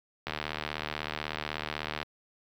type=click train; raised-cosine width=0.3 ms; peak=-16 dBFS; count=135; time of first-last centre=0.27-2.029 s; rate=76.2 Hz; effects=high-pass 60 Hz 12 dB/octave + 9-bit